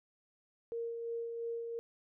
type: tone with tremolo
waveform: sine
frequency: 464.4 Hz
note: A#4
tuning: 7 cents flat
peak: -35 dBFS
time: 0.72-1.79 s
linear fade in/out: 0 ms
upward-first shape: sine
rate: 2.9 Hz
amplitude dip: 35%
effects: none